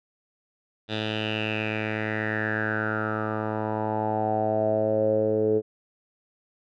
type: tone with low-pass filter sweep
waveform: 10% pulse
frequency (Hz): 108.3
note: A2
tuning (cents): -27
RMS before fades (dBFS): -26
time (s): 0.88-5.62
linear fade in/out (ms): 50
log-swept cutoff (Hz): 3500 to 430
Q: 6.6
effects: none